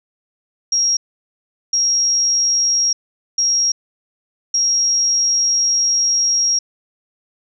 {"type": "tone bursts at uneven times", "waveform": "sine", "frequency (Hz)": 5610, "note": "F8", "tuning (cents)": 7, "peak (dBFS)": -13, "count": 4, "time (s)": [[0.72, 0.97], [1.73, 2.93], [3.38, 3.72], [4.54, 6.59]], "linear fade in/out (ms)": 5, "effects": []}